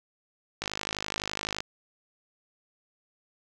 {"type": "click train", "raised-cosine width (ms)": 0.2, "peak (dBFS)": -13, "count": 52, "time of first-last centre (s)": [0.62, 1.605], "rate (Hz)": 51.8, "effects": []}